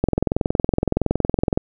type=click train; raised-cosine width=2 ms; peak=-4 dBFS; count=34; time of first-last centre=0.04-1.575 s; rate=21.5 Hz; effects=none